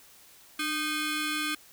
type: ring-modulated tone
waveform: 15% pulse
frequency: 927 Hz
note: A#5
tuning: 10 cents flat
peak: -19 dBFS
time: 0.59-1.55 s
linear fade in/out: 5 ms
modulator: 626 Hz
effects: white hiss -55 dBFS RMS until 1.72 s